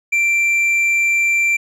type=tone with tanh clipping; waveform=sine; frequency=2354 Hz; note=D7; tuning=3 cents sharp; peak=-14 dBFS; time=0.12-1.57 s; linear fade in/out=10 ms; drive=5 dB; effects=none